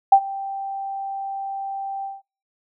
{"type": "tone with ADSR envelope", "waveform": "sine", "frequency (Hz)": 784, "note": "G5", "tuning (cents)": 0, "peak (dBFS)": -5, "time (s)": [0.12, 2.22], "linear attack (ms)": 6, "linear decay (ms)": 70, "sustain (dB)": -21, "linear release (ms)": 180, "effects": ["noise-tail reverb RT60 0.3 s tail -21 dB re dry"]}